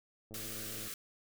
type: click train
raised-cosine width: 2 ms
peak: -38 dBFS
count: 62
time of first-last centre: 0.31-0.875 s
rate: 108 Hz
type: band-stop noise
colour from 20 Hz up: white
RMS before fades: -43 dBFS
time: 0.34-0.94 s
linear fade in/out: 2 ms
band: 570 to 1100 Hz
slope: 96 dB/octave
effects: none